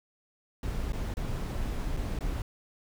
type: noise with dropouts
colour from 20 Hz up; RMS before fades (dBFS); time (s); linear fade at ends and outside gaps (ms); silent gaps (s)
brown; -32; 0.63-2.42; 2; 0.922-0.931 / 1.14-1.169 / 1.967-1.971 / 2.189-2.207
effects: none